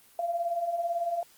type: beating tone pair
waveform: sine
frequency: 670 / 688 Hz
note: E5 / F5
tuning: +28 / -26 cents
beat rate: 18 Hz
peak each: -35 / -28 dBFS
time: 0.19-1.23 s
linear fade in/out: 2 ms
effects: white hiss -58 dBFS RMS until 1.37 s + Opus 24 kbps